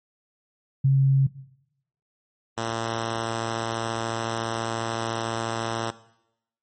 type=tone pair in turn; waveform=sine / 5% pulse; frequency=135.7 / 114.11 Hz; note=C#3 / A#2; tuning=-36 / -36 cents; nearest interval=minor third; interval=300 cents; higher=first; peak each=-15 dBFS; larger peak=neither; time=0.84-1.27 / 2.57-5.91 s; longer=second; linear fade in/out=10 ms; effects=noise-tail reverb RT60 0.8 s tail -17 dB re dry + MP3 32 kbps